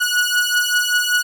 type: beating tone pair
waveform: sawtooth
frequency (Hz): 1460 / 1465.2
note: F#6 / F#6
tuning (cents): -24 / -17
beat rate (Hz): 5.2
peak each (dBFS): -15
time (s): 0-1.23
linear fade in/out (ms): 20
effects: none